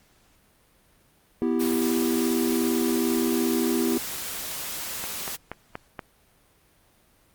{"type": "chord", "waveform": "triangle", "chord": "E minor", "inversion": "second", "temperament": "equal", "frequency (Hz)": [246.9, 329.6, 392], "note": ["B3", "E4", "G4"], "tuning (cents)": [0, 0, 0], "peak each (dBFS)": [-23, -24, -26], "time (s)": [1.42, 3.98], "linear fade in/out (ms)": 0}
{"type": "noise", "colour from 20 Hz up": "white", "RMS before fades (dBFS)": -33, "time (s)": [1.59, 5.37], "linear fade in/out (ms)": 20}
{"type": "click train", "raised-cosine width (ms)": 0.5, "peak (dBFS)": -17, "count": 5, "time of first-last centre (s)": [5.04, 5.992], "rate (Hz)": 4.2}
{"effects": ["pink hiss -61 dBFS RMS until 7.34 s", "Opus 48 kbps"]}